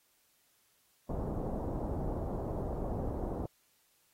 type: low-pass noise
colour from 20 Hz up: pink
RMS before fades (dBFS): -36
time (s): 1.09-3.46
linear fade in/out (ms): 5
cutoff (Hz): 770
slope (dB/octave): 24
effects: white hiss -71 dBFS RMS until 4.13 s + AAC 48 kbps